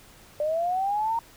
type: linear sweep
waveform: sine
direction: up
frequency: 587.3 to 932.3 Hz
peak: -23 dBFS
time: 0.4-1.19 s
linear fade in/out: 2 ms
effects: pink hiss -52 dBFS RMS until 1.36 s